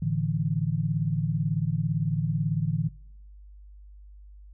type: chord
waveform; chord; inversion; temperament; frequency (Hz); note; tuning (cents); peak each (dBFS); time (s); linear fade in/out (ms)
sine; A suspended fourth; none; equal; 110 / 146.83 / 164.81; A2 / D3 / E3; 0 / 0 / 0; -30 / -27 / -28; 0.02-2.89; 5
effects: noise-tail reverb RT60 0.7 s tail -23 dB re dry + added 50 Hz sine -45 dBFS peak until 4.53 s